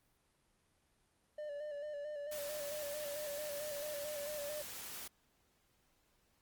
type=tone with vibrato; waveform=triangle; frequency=589 Hz; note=D5; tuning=5 cents sharp; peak=-39 dBFS; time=1.38-4.62 s; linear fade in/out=5 ms; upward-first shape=square; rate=4.5 Hz; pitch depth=37 cents each way
type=noise; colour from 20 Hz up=white; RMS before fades=-47 dBFS; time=2.31-5.08 s; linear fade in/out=10 ms
effects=pink hiss -75 dBFS RMS until 6.41 s + Opus 32 kbps